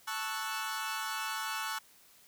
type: chord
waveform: sawtooth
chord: F# minor seventh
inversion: first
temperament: equal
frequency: 880 / 1108.7 / 1318.5 / 1480 Hz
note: A5 / C#6 / E6 / F#6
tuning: 0 / 0 / 0 / 0 cents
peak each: -36 / -37 / -37 / -36 dBFS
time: 0.07-1.79 s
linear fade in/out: 10 ms
effects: white hiss -61 dBFS RMS until 2.27 s